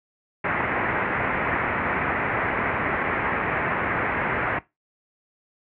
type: low-pass noise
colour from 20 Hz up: white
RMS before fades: -25 dBFS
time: 0.44-4.59 s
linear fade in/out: 5 ms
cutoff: 2200 Hz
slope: 48 dB/octave
effects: noise-tail reverb RT60 0.2 s tail -19 dB re dry + high-pass 60 Hz 12 dB/octave